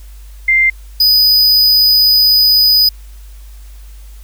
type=tone pair in turn; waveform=sine / square; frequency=2093 / 4978 Hz; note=C7 / D#8; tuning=0 / 0 cents; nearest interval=octave + minor third; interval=1500 cents; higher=second; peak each=-7 dBFS; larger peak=neither; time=0.48-0.7 / 1-2.89 s; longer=second; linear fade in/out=5 ms; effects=added 50 Hz sine -31 dBFS peak until 4.23 s + white hiss -47 dBFS RMS until 4.23 s